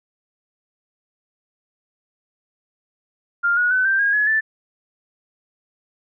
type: tone with pitch steps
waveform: sine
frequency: 1400 / 1454.4 / 1510.9 / 1569.6 / 1630.6 / 1694 / 1759.8 Hz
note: F6 / F#6 / F#6 / G6 / G#6 / G#6 / A6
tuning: +4 / -30 / +36 / +2 / -32 / +34 / 0 cents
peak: -15 dBFS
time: 3.43-4.41 s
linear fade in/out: 20 ms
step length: 140 ms
effects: none